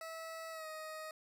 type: tone with pitch glide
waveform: 20% pulse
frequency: 650 to 626.8 Hz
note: E5 to D#5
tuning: -24 to +13 cents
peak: -39 dBFS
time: 0.01-1.11 s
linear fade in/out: 2 ms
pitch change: -63 cents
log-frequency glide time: 0.51-0.67 s
effects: none